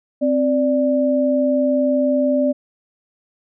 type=tone pair together; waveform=sine; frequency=261.6 / 587.3 Hz; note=C4 / D5; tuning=0 / 0 cents; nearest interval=octave + major second; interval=1400 cents; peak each=-17 dBFS; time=0.21-2.53 s; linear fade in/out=20 ms; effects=none